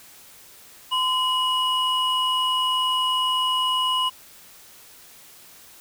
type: tone pair together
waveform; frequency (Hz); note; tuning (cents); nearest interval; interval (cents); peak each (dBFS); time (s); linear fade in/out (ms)
triangle; 1024 / 2910; C6 / F#7; -38 / -29; octave + tritone; 1809; -21; 0.91-4.1; 20
effects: white hiss -48 dBFS RMS until 5.8 s